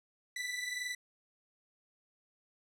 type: tone pair together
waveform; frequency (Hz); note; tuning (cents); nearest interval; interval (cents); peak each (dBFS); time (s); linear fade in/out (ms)
sawtooth; 1975.5 / 1997.3; B6 / B6; 0 / +19; unison; 19; -34 / -38; 0.36-0.95; 5
effects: low-pass 10000 Hz 12 dB/octave